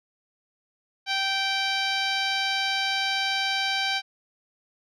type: tone with low-pass filter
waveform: 10% pulse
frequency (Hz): 779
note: G5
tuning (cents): -11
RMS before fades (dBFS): -26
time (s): 1.06-4.02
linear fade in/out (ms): 50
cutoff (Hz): 4900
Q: 1.3
effects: none